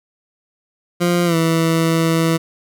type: tone with pitch glide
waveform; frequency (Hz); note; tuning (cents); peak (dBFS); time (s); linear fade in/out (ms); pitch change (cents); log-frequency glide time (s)
20% pulse; 174.61 to 163.86; F3 to E3; 0 to -10; -9; 1-2.38; 20; -110; 1.25-1.36
effects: none